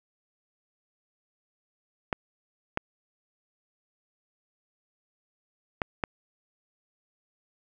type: clicks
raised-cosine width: 0.5 ms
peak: -11 dBFS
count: 4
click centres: 2.128 / 2.774 / 5.818 / 6.038 s
effects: none